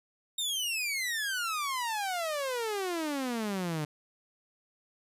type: exponential sweep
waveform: sawtooth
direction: down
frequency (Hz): 3729 to 146.83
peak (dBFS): -27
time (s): 0.38-3.85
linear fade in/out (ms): 5
effects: resampled to 32000 Hz